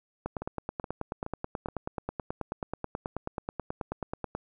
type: two click trains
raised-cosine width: 1 ms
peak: -22 / -18 dBFS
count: 4 / 39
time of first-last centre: 0.42-1.686 / 0.26-4.35 s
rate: 2.37 / 9.29 Hz
effects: none